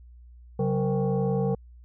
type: tone with frequency modulation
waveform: sine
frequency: 136 Hz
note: C#3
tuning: 33 cents flat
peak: -22 dBFS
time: 0.59-1.55 s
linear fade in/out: 5 ms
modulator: 323 Hz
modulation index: 1.4
effects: added 60 Hz sine -46 dBFS peak until 1.84 s